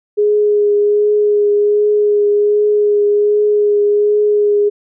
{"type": "tone with vibrato", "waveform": "sine", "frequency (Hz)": 415.3, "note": "G#4", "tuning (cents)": 0, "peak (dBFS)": -9, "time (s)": [0.17, 4.7], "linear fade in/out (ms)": 20, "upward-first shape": "triangle", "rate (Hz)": 1.3, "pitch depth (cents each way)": 17, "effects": []}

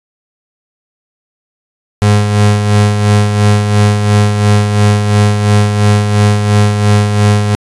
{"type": "tone with tremolo", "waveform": "35% pulse", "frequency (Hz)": 103.83, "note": "G#2", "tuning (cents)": 0, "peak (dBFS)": -3, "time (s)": [2.02, 7.55], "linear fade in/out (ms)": 0, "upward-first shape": "sine", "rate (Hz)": 2.9, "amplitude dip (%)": 50, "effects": ["resampled to 24000 Hz"]}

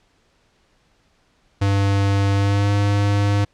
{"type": "tone with pitch glide", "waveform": "square", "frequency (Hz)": [99.3, 101.5], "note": ["G2", "G#2"], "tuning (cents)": [23, -39], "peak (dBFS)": -16, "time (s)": [1.61, 3.45], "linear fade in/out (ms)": 10, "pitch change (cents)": 38, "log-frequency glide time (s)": [2.34, 2.71], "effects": ["pink hiss -61 dBFS RMS until 3.53 s", "low-pass 6000 Hz 12 dB/octave"]}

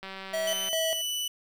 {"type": "click train", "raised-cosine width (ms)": 0.3, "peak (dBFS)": -24, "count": 127, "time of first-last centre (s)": [0.03, 0.686], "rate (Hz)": 192}
{"type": "tone with tremolo", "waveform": "square", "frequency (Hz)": 646, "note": "E5", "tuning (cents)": -35, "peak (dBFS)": -28, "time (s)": [0.33, 1.02], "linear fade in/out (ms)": 10, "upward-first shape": "square", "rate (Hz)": 2.5, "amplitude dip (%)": 80}
{"type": "tone with pitch glide", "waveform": "sawtooth", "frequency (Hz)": [3027, 2975], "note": ["F#7", "F#7"], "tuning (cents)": [39, 9], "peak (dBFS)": -26, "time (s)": [0.47, 1.28], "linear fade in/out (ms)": 5, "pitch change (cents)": -30, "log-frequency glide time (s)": [0.65, 0.89]}
{"effects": ["9-bit"]}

